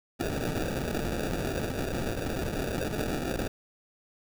white noise with sample-and-hold, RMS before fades -31 dBFS, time 0.19-3.48 s, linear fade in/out 10 ms, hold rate 1050 Hz, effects none

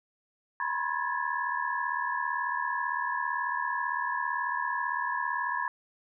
sine tone cluster, 950 / 988 / 1066 / 1666 / 1741 Hz, A#5 / B5 / C6 / G#6 / A6, +33 / 0 / +32 / +5 / -19 cents, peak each -38 / -33 / -34 / -34 / -37 dBFS, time 0.6-5.68 s, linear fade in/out 2 ms, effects none

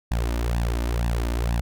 sawtooth tone with flanger, 58.27 Hz, A#1, in tune, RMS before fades -24 dBFS, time 0.11-1.61 s, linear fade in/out 5 ms, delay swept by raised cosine 1.1 to 3.4 ms, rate 2.1 Hz, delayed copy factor +0.85, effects none

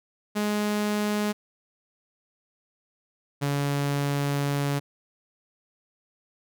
sawtooth tone pair in turn, 208.9 / 142.08 Hz, G#3 / C#3, +10 / +43 cents, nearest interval perfect fifth, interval 667 cents, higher first, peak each -20 dBFS, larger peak neither, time 0.35-1.33 / 3.41-4.8 s, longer second, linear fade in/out 20 ms, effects none

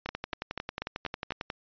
two click trains, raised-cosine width 0.3 ms, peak -16 / -17 dBFS, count 6 / 17, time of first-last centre 0.09-1.307 / 0.06-1.501 s, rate 4.11 / 11.1 Hz, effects resampled to 11025 Hz

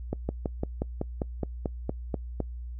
slowing click train, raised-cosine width 2 ms, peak -15 dBFS, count 12, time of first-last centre 0.13-2.403 s, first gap 160 ms, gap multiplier 1.05, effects noise-tail reverb RT60 0.1 s tail -25 dB re dry + added 60 Hz sine -35 dBFS peak until 2.79 s

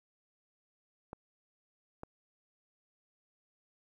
clicks, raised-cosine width 1 ms, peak -28 dBFS, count 2, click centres 1.131 / 2.034 s, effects 11-bit

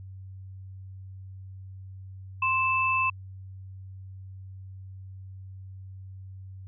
sine tone pair together, 1046.5 / 2637 Hz, C6 / E7, 0 / 0 cents, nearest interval octave + major third, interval 1600 cents, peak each -25 dBFS, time 2.42-3.1 s, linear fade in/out 5 ms, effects added 95 Hz sine -40 dBFS peak until 6.67 s

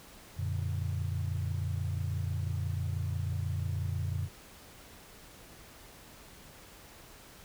sine chord, Gb augmented, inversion none, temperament equal with one note detuned, 90.49 / 116.54 / 146.83 Hz, Gb2 / Bb2 / D3, -38 / 0 / 0 cents, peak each -32 / -36 / -37 dBFS, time 0.36-4.29 s, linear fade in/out 50 ms, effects tanh soft clip ceiling -22 dBFS + pink hiss -53 dBFS RMS until 7.44 s

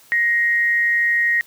sine tone pair together, 1880.9 / 2093 Hz, A#6 / C7, +15 / 0 cents, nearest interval major second, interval 185 cents, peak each -15 / -25 dBFS, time 0.12-1.41 s, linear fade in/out 0 ms, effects white hiss -50 dBFS RMS until 1.46 s + high-pass 80 Hz 12 dB/octave

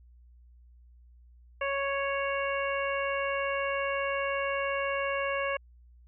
harmonic tone, 554.4 Hz, C#5, in tune, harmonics 1 / 2 / 3 / 4 / 5, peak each -31 / -34 / -36 / -37 / -38 dBFS, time 1.61-5.57 s, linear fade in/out 5 ms, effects added 60 Hz sine -53 dBFS peak until 6.07 s

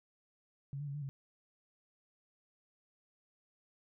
sine tone with pitch steps, 139.1 / 146.2 / 140 / 147.5 / 136.9 Hz, C#3 / D3 / C#3 / D3 / C#3, +6 / -7 / +18 / +8 / -21 cents, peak -38 dBFS, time 0.73-1.09 s, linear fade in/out 0 ms, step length 72 ms, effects none

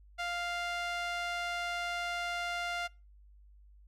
sawtooth tone with band-pass filter, 698.5 Hz, F5, in tune, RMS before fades -36 dBFS, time 0.18-2.88 s, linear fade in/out 20 ms, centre 2000 Hz, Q 0.77, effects noise-tail reverb RT60 0.3 s tail -25 dB re dry + added 50 Hz sine -55 dBFS peak until 3.87 s

